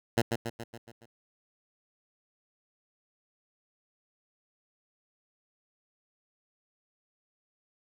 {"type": "tone with echo", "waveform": "10% pulse", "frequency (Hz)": 116.54, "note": "A#2", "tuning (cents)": 0, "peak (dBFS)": -14, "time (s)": [0.17, 0.22], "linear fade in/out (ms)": 10, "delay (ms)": 140, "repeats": 6, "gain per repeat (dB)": -5, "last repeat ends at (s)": 1.06, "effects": []}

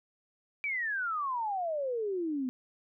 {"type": "exponential sweep", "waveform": "sine", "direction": "down", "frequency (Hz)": [2349, 246.9], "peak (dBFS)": -30, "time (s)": [0.64, 2.49], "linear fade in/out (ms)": 0, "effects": []}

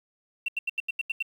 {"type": "tone bursts", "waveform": "sine", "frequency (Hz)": 2713, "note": "E7", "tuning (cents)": 49, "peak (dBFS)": -24, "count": 8, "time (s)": [0.46, 1.226], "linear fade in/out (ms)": 5, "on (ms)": 24, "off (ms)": 82, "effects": ["tanh soft clip ceiling -20 dBFS", "9-bit"]}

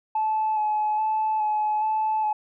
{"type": "tone with vibrato", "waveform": "sine", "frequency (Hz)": 860, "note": "A5", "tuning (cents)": -40, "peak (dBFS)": -20, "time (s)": [0.15, 2.33], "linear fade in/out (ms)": 5, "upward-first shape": "square", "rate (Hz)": 1.2, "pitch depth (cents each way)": 17, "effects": ["tanh soft clip ceiling -17 dBFS"]}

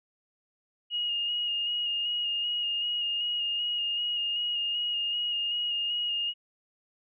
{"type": "tone with vibrato", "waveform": "sine", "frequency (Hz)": 2863, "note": "F7", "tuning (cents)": 42, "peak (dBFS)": -27, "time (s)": [0.9, 6.34], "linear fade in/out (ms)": 50, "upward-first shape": "square", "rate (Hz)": 2.6, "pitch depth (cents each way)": 17, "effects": []}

